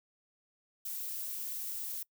violet noise, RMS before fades -39 dBFS, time 0.85-2.03 s, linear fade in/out 5 ms, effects noise-tail reverb RT60 0.1 s tail -23 dB re dry

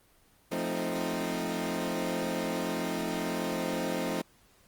20% pulse chord, F dominant seventh, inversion none, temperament equal, 174.61 / 220 / 261.6 / 311.1 Hz, F3 / A3 / C4 / Eb4, 0 / 0 / 0 / 0 cents, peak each -31 dBFS, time 0.51-4.22 s, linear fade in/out 10 ms, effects pink hiss -63 dBFS RMS until 4.67 s + Opus 24 kbps

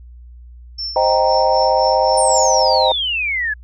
sine tone with tremolo, 5380 Hz, E8, 34 cents sharp, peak -21 dBFS, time 0.78-2.6 s, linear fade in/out 10 ms, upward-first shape sine, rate 3.9 Hz, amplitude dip 65%
sine chord, C minor seventh, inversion none, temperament equal, 523.3 / 622.3 / 784 / 932.3 Hz, C5 / Eb5 / G5 / Bb5, 0 / 0 / 0 / 0 cents, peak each -17 dBFS, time 0.96-2.92 s, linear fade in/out 2 ms
sine exponential sweep, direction down, 9300 to 1661.2 Hz, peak -17 dBFS, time 2.17-3.54 s, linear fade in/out 10 ms
effects tanh soft clip ceiling 0 dBFS + added 60 Hz sine -36 dBFS peak until 3.63 s

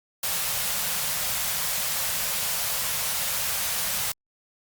white band-stop noise, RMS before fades -27 dBFS, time 0.23-4.12 s, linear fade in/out 5 ms, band 210 to 480 Hz, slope 48 dB/octave, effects Opus 48 kbps

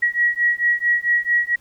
sine beating tone pair, 1911 / 1915.5 Hz, A#6 / A#6, +43 / +47 cents, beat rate 4.5 Hz, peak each -19 dBFS, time 0.02-1.56 s, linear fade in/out 10 ms, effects pink hiss -56 dBFS RMS until 1.6 s

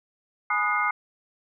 sine tone cluster, 838 / 984 / 1240 / 1467 / 2117 Hz, G#5 / B5 / D#6 / F#6 / C7, +15 / -7 / -6 / -15 / +20 cents, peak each -30 / -33 / -25 / -30 / -27 dBFS, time 0.5-0.91 s, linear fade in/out 5 ms, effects none

